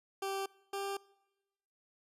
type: tone pair in turn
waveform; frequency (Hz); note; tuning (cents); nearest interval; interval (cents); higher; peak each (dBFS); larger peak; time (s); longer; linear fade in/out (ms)
20% pulse; 390 / 395.7; G4 / G4; -9 / +16; unison; 25; second; -30 / -31; first; 0.22-0.46 / 0.73-0.97; neither; 5
effects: noise-tail reverb RT60 1.0 s tail -24 dB re dry + resampled to 32000 Hz